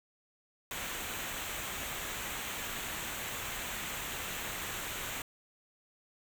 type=noise with comb filter; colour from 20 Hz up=pink; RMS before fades=-39 dBFS; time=0.71-5.22 s; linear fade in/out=2 ms; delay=0.2 ms; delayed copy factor=-0.6; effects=none